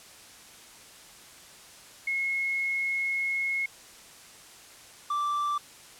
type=tone pair in turn; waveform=sine / triangle; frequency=2170 / 1171.6 Hz; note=C#7 / D6; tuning=-37 / -5 cents; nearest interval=major seventh; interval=1068 cents; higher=first; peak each=-26 / -24 dBFS; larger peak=second; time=2.07-3.66 / 5.1-5.58 s; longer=first; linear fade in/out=5 ms; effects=white hiss -50 dBFS RMS until 5.99 s + low-pass 10000 Hz 12 dB/octave